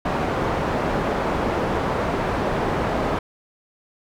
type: low-pass noise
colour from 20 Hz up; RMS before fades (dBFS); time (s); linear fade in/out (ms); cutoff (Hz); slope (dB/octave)
white; -23; 0.05-3.19; 5; 840; 12
effects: none